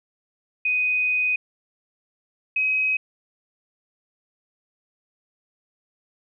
sine tone pair in turn, 2497 / 2535 Hz, D#7 / D#7, +6 / +32 cents, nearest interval unison, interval 26 cents, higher second, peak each -19 dBFS, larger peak neither, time 0.65-1.36 / 2.56-2.97 s, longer first, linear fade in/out 5 ms, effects none

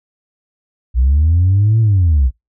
sine linear two-way sweep, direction up then down, 58.4 to 114.1 to 58.4 Hz, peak -7 dBFS, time 0.94-2.31 s, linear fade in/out 50 ms, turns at 1.8 s, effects noise-tail reverb RT60 0.2 s tail -26 dB re dry + tanh soft clip ceiling -6 dBFS

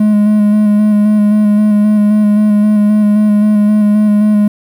triangle tone with vibrato, 209.7 Hz, G#3, 17 cents sharp, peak -4 dBFS, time 0-4.48 s, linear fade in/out 5 ms, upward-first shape square, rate 3.8 Hz, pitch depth 16 cents each way, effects 7-bit

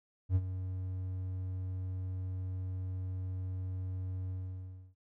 triangle tone with ADSR envelope, 92.9 Hz, F#2, 7 cents sharp, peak -21 dBFS, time 0.29-4.95 s, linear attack 66 ms, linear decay 46 ms, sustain -12 dB, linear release 650 ms, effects none

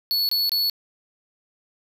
square tone bursts, 4411 Hz, C#8, 9 cents flat, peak -20 dBFS, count 3, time 0.11-0.698 s, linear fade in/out 0 ms, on 180 ms, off 24 ms, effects none

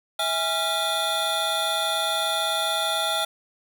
square tone cluster, 651 / 822 / 1379 / 3409 / 3585 Hz, E5 / G#5 / F6 / G#7 / A7, -22 / -18 / -22 / +45 / +32 cents, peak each -30 dBFS, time 0.19-3.25 s, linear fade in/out 5 ms, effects none

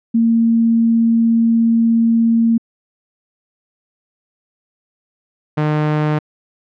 sine / sawtooth tone pair in turn, 229.2 / 151.78 Hz, A#3 / D#3, -29 / -43 cents, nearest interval perfect fifth, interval 714 cents, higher first, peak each -10 dBFS, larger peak neither, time 0.14-2.58 / 5.57-6.19 s, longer first, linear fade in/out 10 ms, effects low-pass 2000 Hz 12 dB/octave

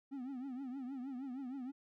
triangle tone with vibrato, 261.6 Hz, C4, in tune, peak -39 dBFS, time 0.11-1.72 s, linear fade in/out 20 ms, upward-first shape triangle, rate 6.4 Hz, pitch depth 150 cents each way, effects none

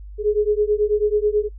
sine beating tone pair, 415.3 / 424.5 Hz, G#4 / G#4, 0 / +38 cents, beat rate 9.2 Hz, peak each -19 / -19 dBFS, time 0.18-1.49 s, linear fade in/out 50 ms, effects noise-tail reverb RT60 0.1 s tail -26 dB re dry + added 50 Hz sine -34 dBFS peak until 1.58 s

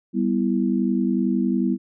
sine chord, E minor, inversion first, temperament equal, 196 / 246.9 / 329.6 Hz, G3 / B3 / E4, 0 / 0 / 0 cents, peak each -22 / -22 / -25 dBFS, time 0.13-1.78 s, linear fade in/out 50 ms, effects none

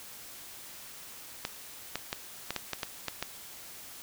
clicks, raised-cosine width 0.2 ms, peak -14 dBFS, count 9, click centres 1.451 / 1.956 / 2.129 / 2.506 / 2.563 / 2.733 / 2.832 / 3.083 / 3.226 s, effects white hiss -47 dBFS RMS until 4.02 s

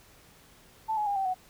sine tone with pitch steps, 880 / 843.2 / 807.9 / 774.1 / 741.7 Hz, A5 / G#5 / G#5 / G5 / F#5, 0 / +26 / -48 / -22 / +4 cents, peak -26 dBFS, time 0.88-1.345 s, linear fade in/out 20 ms, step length 93 ms, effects pink hiss -57 dBFS RMS until 1.49 s

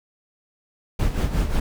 brown noise with tremolo, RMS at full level -19 dBFS, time 0.99-1.6 s, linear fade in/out 5 ms, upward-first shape sine, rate 5.6 Hz, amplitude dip 65%, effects none

